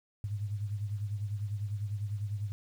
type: beating tone pair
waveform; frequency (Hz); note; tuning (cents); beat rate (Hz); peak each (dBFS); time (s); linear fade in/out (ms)
sine; 102.1 / 112.1; G#2 / A2; -29 / +33; 10; -33 / -40; 0.24-2.52; 0
effects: 10-bit